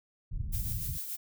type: low-pass noise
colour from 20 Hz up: white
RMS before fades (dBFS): -35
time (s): 0.31-0.98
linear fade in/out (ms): 20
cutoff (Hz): 120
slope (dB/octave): 24
type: noise with tremolo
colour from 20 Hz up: violet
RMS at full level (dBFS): -36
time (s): 0.52-1.17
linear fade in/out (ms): 20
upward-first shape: triangle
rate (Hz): 6.9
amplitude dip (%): 50
effects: none